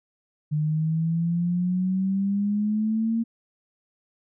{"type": "exponential sweep", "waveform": "sine", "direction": "up", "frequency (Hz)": [150, 230.6], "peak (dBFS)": -21, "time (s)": [0.51, 3.24], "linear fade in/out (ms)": 20, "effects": []}